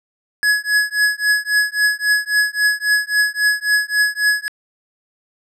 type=tone with tremolo; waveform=square; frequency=1686 Hz; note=G#6; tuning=26 cents sharp; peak=-11 dBFS; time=0.43-4.48 s; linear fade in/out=0 ms; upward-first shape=triangle; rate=3.7 Hz; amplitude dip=100%; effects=low-pass 11000 Hz 12 dB/octave